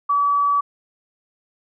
sine tone, 1145 Hz, D6, 44 cents flat, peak -15 dBFS, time 0.09-0.61 s, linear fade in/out 10 ms, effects none

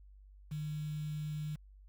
sine tone with quantisation, 151.6 Hz, D#3, 45 cents flat, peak -36 dBFS, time 0.51-1.56 s, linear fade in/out 10 ms, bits 9, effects added 49 Hz sine -54 dBFS peak until 1.88 s

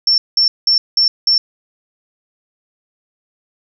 sine tone bursts, 5410 Hz, E8, 44 cents sharp, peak -9 dBFS, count 5, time 0.07-1.38 s, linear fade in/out 2 ms, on 110 ms, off 190 ms, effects none

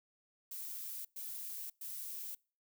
violet noise bursts, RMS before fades -44 dBFS, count 3, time 0.51-2.35 s, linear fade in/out 5 ms, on 540 ms, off 110 ms, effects noise-tail reverb RT60 0.4 s tail -26 dB re dry

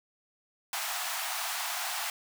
pink high-pass noise, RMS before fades -34 dBFS, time 0.73-2.1 s, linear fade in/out 2 ms, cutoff 670 Hz, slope 96 dB/octave, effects none

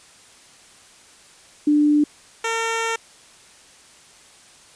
sine / 10% pulse tone pair in turn, 296.4 / 454.8 Hz, D4 / A#4, +16 / -43 cents, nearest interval perfect fifth, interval 741 cents, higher second, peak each -13 / -13 dBFS, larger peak neither, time 1.67-2.04 / 2.44-2.96 s, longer second, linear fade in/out 5 ms, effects white hiss -49 dBFS RMS until 4.75 s + resampled to 22050 Hz

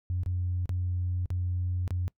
sine tone with dropouts, 89.8 Hz, F2, 49 cents sharp, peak -26 dBFS, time 0.1-2.08 s, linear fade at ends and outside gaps 0 ms, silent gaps 0.234-0.261 / 0.657-0.693 / 1.258-1.304 / 1.878-1.907 s, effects noise-tail reverb RT60 0.1 s tail -24 dB re dry + tanh soft clip ceiling -22 dBFS

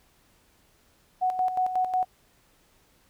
sine tone with tremolo, 740 Hz, F#5, in tune, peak -21 dBFS, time 1.21-2.05 s, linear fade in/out 20 ms, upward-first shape square, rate 5.5 Hz, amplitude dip 60%, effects pink hiss -63 dBFS RMS until 3.09 s

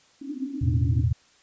pink band-pass noise, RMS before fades -34 dBFS, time 0.21-1.04 s, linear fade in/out 2 ms, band 260 to 300 Hz, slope 96 dB/octave
sine chord, E suspended fourth, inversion none, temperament equal, 82.41 / 110 / 123.47 Hz, E2 / A2 / B2, 0 / 0 / 0 cents, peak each -24 dBFS, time 0.61-1.13 s, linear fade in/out 10 ms
effects white hiss -59 dBFS RMS until 1.42 s + resampled to 16000 Hz

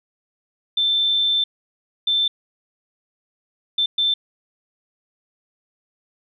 sine tone bursts at uneven times, 3549 Hz, A7, 14 cents sharp, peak -16 dBFS, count 4, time 0.77-1.44 / 2.07-2.28 / 3.78-3.86 / 3.98-4.14 s, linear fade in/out 5 ms, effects none

